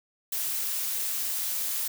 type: noise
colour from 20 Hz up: blue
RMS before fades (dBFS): -30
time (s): 0.32-1.88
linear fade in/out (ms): 5
effects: none